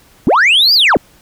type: linear two-way sweep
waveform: sine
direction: up then down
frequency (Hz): 164.81 to 4978 to 164.81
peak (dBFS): -4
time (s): 0.27-0.97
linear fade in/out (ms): 0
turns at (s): 0.74
effects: tanh soft clip ceiling -5 dBFS + pink hiss -47 dBFS RMS until 1.21 s